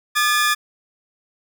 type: tone pair together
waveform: sawtooth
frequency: 1210.3 / 1718 Hz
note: D#6 / A6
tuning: -48 / -42 cents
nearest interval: tritone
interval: 606 cents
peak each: -15 dBFS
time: 0.15-0.55 s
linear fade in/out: 20 ms
effects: none